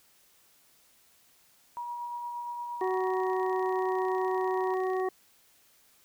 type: tone with tremolo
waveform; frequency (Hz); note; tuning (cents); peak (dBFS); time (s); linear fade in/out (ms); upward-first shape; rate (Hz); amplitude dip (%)
sine; 958; A#5; +47; -33; 1.77-4.74; 0; sine; 8.6; 25
type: harmonic tone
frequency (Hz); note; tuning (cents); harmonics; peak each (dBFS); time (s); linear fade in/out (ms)
373.7; F#4; +17; 1 / 2 / 3 / 5; -28 / -34 / -38 / -42; 2.81-5.09; 5
type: click train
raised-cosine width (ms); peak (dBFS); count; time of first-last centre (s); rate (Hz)
0.2; -35; 68; 2.81-5; 30.6
effects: white hiss -63 dBFS RMS until 6.04 s